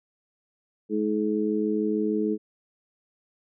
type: harmonic tone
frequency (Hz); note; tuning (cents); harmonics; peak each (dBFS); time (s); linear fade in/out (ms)
106.5; G#2; +44; 2 / 3 / 4; -27 / -27 / -27; 0.89-2.38; 50
effects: none